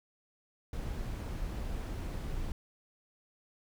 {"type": "noise", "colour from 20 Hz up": "brown", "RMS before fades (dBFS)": -37, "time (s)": [0.73, 2.52], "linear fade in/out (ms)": 2, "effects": []}